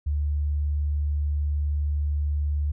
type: tone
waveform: sine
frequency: 73.42 Hz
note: D2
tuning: in tune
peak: -22 dBFS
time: 0.06-2.72 s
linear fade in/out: 10 ms
effects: none